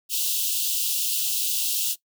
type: high-pass noise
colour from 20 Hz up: white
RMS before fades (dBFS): -25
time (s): 0.09-1.96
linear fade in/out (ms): 50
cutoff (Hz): 2700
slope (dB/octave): 96
effects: noise-tail reverb RT60 0.1 s tail -18 dB re dry